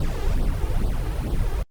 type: noise with flanger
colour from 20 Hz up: brown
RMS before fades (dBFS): -22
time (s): 0-1.63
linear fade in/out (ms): 5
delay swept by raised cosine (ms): 0.22 to 2.52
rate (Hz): 2.3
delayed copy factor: +0.85
effects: Opus 48 kbps